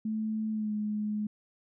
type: tone with pitch glide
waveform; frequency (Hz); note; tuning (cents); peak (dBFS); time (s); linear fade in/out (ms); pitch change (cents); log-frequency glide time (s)
sine; 217.8 to 211; A3 to G#3; -17 to +28; -29; 0.05-1.27; 5; -55; 0.51-0.73
effects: none